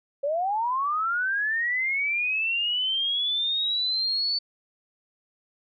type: linear sweep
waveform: sine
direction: up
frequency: 544 to 4514 Hz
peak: -23 dBFS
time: 0.23-4.39 s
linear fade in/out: 10 ms
effects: none